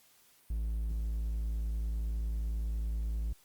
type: tone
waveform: triangle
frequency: 55 Hz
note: A1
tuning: in tune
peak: -29 dBFS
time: 0.5-3.33 s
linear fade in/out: 5 ms
effects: white hiss -64 dBFS RMS until 3.44 s + Opus 48 kbps